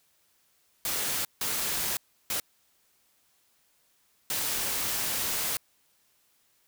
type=noise bursts at uneven times; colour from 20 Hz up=white; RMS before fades=-30 dBFS; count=4; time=0.85-1.25 / 1.41-1.97 / 2.3-2.4 / 4.3-5.57 s; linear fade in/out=2 ms; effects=white hiss -68 dBFS RMS until 6.67 s